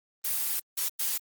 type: noise bursts at uneven times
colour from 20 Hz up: blue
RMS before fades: -29 dBFS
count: 3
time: 0.24-0.6 / 0.77-0.89 / 0.99-1.18 s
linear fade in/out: 10 ms
effects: Opus 24 kbps